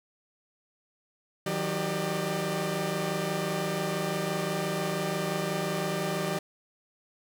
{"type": "tone cluster", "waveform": "sawtooth", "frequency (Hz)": [157.6, 183.5, 392, 600], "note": ["D#3", "F#3", "G4", "D5"], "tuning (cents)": [23, -14, 0, 37], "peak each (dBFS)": -30, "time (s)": [1.46, 6.39], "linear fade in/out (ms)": 5, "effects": []}